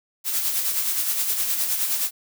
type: noise with tremolo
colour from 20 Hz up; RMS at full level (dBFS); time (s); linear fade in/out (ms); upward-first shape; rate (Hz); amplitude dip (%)
blue; -22; 0.24-2.11; 50; sine; 9.6; 45
effects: none